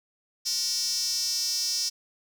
square tone with high-pass filter, 207.7 Hz, G#3, in tune, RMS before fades -28 dBFS, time 0.45-1.9 s, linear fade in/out 20 ms, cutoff 5300 Hz, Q 7.6, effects none

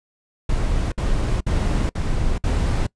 brown noise bursts, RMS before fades -20 dBFS, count 5, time 0.49-2.868 s, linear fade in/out 5 ms, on 430 ms, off 57 ms, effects noise-tail reverb RT60 0.1 s tail -23 dB re dry + resampled to 22050 Hz

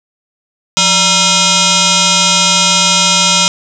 sine tone with frequency modulation, 1357 Hz, E6, 50 cents sharp, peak -7 dBFS, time 0.77-3.48 s, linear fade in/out 0 ms, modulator 767 Hz, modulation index 7.5, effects none

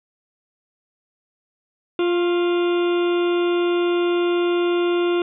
harmonic tone with a mistuned harmonic, 349.2 Hz, F4, in tune, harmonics 1 / 2 / 3 / 4 / 6 / 7 / 8 / 9 / 10, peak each -17 / -32 / -32 / -32 / -40 / -38 / -35 / -45 / -37 dBFS, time 1.99-5.22 s, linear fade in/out 2 ms, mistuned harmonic 3, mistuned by +29 cents, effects none

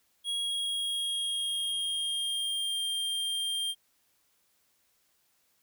square tone with pitch glide, 3300 to 3193 Hz, G#7 to G7, -12 to +31 cents, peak -30 dBFS, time 0.24-3.75 s, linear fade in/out 50 ms, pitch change -57 cents, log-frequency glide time 0.43-2.82 s, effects white hiss -71 dBFS RMS until 5.62 s

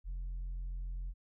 sine tone, 43.65 Hz, F1, in tune, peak -34 dBFS, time 0.04-1.14 s, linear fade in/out 50 ms, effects tanh soft clip ceiling -36 dBFS

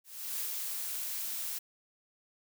blue noise with ADSR envelope, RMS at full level -35 dBFS, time 0.04-1.59 s, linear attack 360 ms, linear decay 81 ms, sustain -2 dB, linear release 12 ms, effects none

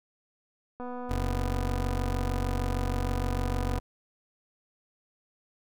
click train, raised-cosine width 1 ms, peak -26 dBFS, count 739, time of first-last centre 0.8-3.788 s, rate 247 Hz
25% pulse tone, 46.51 Hz, F#1, 10 cents sharp, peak -24 dBFS, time 1.09-3.8 s, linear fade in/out 20 ms
effects none

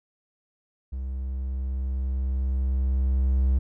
triangle tone with level ramp, 65.41 Hz, C2, in tune, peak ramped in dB -27 to -16 dBFS, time 0.92-3.59 s, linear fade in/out 10 ms, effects none

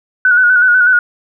sine tone with vibrato, 1474 Hz, F#6, 7 cents flat, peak -6 dBFS, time 0.25-0.99 s, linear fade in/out 2 ms, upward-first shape square, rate 8.1 Hz, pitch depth 40 cents each way, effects none

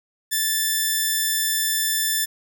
5% pulse tone, 1760 Hz, A6, in tune, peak -9 dBFS, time 0.31-2.26 s, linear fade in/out 20 ms, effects none

